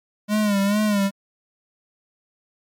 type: tone with vibrato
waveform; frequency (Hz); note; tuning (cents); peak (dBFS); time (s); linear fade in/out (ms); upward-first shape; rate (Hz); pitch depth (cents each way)
square; 205.1; G#3; -21; -18; 0.28-1.11; 50; sine; 2.3; 73
effects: MP3 96 kbps